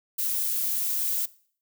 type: noise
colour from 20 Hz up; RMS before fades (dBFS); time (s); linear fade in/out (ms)
violet; -27; 0.18-1.26; 10
effects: noise-tail reverb RT60 0.5 s tail -20 dB re dry